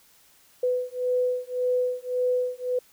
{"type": "beating tone pair", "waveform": "sine", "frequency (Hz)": [498.6, 500.4], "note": ["B4", "B4"], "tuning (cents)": [16, 23], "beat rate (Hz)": 1.8, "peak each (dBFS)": [-26, -26], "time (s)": [0.63, 2.79], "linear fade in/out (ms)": 5, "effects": ["white hiss -58 dBFS RMS until 2.92 s"]}